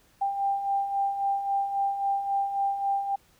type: beating tone pair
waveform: sine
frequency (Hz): 790 / 793.7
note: G5 / G5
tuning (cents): +13 / +21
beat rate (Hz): 3.7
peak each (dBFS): -33 / -25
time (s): 0.21-3.16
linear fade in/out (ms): 10
effects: pink hiss -62 dBFS RMS until 3.39 s